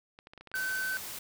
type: clicks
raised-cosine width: 0.3 ms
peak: -33 dBFS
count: 8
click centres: 0.189 / 0.271 / 0.335 / 0.377 / 0.41 / 0.473 / 0.516 / 0.552 s
type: tone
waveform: triangle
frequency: 1528 Hz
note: G6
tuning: 45 cents flat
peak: -29 dBFS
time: 0.54-0.97 s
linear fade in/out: 0 ms
type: noise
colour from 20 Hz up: white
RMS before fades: -41 dBFS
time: 0.55-1.19 s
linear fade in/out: 5 ms
effects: none